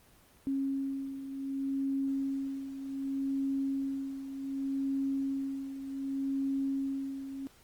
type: beating tone pair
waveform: sine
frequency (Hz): 272.2 / 272.86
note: C#4 / C#4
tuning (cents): -31 / -27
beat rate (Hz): 0.66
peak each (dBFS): -32 / -38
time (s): 0.47-7.47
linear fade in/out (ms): 0
effects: pink hiss -61 dBFS RMS until 7.63 s + Opus 24 kbps